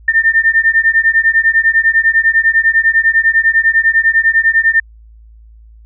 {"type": "beating tone pair", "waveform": "sine", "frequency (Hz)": [1800, 1810], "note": ["A6", "A6"], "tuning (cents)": [39, 48], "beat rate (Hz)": 10, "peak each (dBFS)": -11, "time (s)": [0.08, 4.8], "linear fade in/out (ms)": 5, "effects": ["added 55 Hz sine -37 dBFS peak until 5.85 s"]}